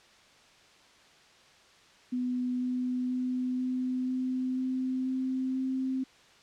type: tone with pitch steps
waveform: sine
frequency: 249.4 / 251.1 / 252.9 / 254.6 / 256.4 / 258.2 / 260 / 261.8 Hz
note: B3 / B3 / B3 / C4 / C4 / C4 / C4 / C4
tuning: +17 / +29 / +41 / -47 / -35 / -23 / -11 / +1 cents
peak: -28 dBFS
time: 2.12-6.04 s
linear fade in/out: 10 ms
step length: 490 ms
effects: white hiss -58 dBFS RMS until 6.42 s + low-pass 5000 Hz 12 dB/octave